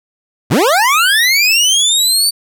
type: linear sweep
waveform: 25% pulse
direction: up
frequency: 85.1 to 4611 Hz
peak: -5 dBFS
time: 0.5-2.31 s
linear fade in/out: 20 ms
effects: none